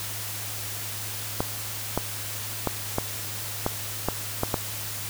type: clicks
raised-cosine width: 1 ms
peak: -9 dBFS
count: 8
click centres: 1.405 / 1.976 / 2.673 / 2.984 / 3.664 / 4.086 / 4.434 / 4.542 s
effects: added 104 Hz sine -39 dBFS peak until 5.09 s + white hiss -34 dBFS RMS until 5.09 s